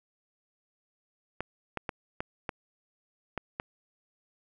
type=clicks; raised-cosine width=0.5 ms; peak=-17 dBFS; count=7; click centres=1.406 / 1.773 / 1.892 / 2.205 / 2.492 / 3.377 / 3.599 s; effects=none